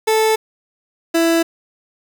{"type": "tone pair in turn", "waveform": "30% pulse", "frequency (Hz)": [438.8, 331.8], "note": ["A4", "E4"], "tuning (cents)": [-5, 11], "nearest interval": "perfect fourth", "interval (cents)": 484, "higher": "first", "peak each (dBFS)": [-10, -10], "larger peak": "neither", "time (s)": [[0.07, 0.36], [1.14, 1.43]], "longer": "neither", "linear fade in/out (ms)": 10, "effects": ["7-bit"]}